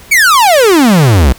45% pulse exponential sweep, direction down, 2349 to 58.27 Hz, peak -4 dBFS, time 0.11-1.33 s, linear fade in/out 10 ms, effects pink hiss -36 dBFS RMS until 1.38 s

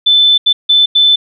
sine tone bursts at uneven times, 3520 Hz, A7, in tune, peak -5 dBFS, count 4, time 0.06-0.38 / 0.46-0.53 / 0.69-0.86 / 0.95-1.16 s, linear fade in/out 10 ms, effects none

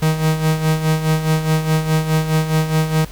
45% pulse tone with tremolo, 157.4 Hz, D#3, 20 cents sharp, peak -12 dBFS, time 0.02-3.05 s, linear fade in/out 5 ms, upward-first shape sine, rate 4.8 Hz, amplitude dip 65%, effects added 50 Hz sine -35 dBFS peak until 3.11 s + pink hiss -40 dBFS RMS until 3.11 s

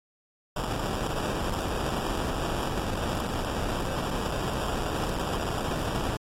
pink noise with sample-and-hold, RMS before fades -30 dBFS, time 0.56-6.17 s, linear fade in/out 5 ms, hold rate 2100 Hz, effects low-pass 12000 Hz 12 dB/octave + AAC 48 kbps

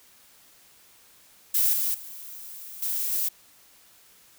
violet noise with level steps, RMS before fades -22 / -26 / -41 / -28 / -26 dBFS, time 1.54-3.29 s, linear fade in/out 10 ms, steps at 1.73 / 1.94 / 2.82 / 3.12 s, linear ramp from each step 5 ms, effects white hiss -56 dBFS RMS until 4.38 s

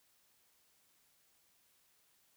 silence, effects white hiss -72 dBFS RMS until 2.36 s

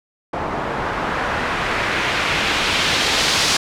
white noise with low-pass filter sweep, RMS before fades -20 dBFS, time 0.33-3.57 s, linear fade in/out 5 ms, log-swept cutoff 880 to 5100 Hz, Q 1.1, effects none

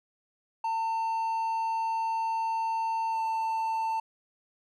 triangle tone with pitch glide, 900 to 893.8 Hz, A5 to A5, +39 to +27 cents, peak -25 dBFS, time 0.64-4 s, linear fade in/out 5 ms, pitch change -12 cents, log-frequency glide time 3.11-3.21 s, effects none

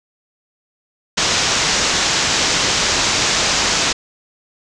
white low-pass noise, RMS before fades -17 dBFS, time 1.17-3.93 s, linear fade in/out 10 ms, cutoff 7000 Hz, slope 48 dB/octave, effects none

